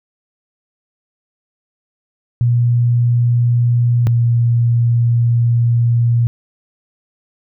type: tone pair in turn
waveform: sine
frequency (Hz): 120 / 118.21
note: B2 / A#2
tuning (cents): -49 / +25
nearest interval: unison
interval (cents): 26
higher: first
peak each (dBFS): -10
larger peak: neither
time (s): 2.41-4.07 / 4.07-6.27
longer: second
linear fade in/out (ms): 0
effects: none